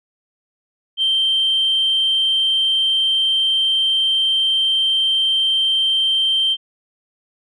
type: tone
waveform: sine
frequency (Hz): 3136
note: G7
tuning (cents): 0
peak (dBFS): -13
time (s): 0.97-6.57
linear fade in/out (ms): 50
effects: tanh soft clip ceiling -10 dBFS